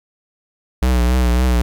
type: tone with vibrato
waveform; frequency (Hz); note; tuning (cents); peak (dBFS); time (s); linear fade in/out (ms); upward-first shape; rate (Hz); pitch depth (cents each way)
square; 61.7; B1; -1; -13; 0.82-1.62; 5; triangle; 3.6; 74
effects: 9-bit